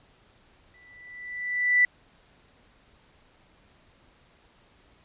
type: tone with exponential growth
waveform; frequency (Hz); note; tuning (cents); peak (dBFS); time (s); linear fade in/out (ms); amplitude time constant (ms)
sine; 1975.5; B6; 0; -15; 0.74-1.85; 2; 240
effects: pink hiss -60 dBFS RMS until 5.04 s + resampled to 8000 Hz